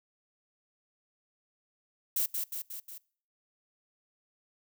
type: noise with echo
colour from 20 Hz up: violet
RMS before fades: -29 dBFS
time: 2.16-2.26 s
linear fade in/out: 5 ms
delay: 180 ms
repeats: 4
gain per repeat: -4 dB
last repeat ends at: 2.98 s
effects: noise-tail reverb RT60 0.5 s tail -24 dB re dry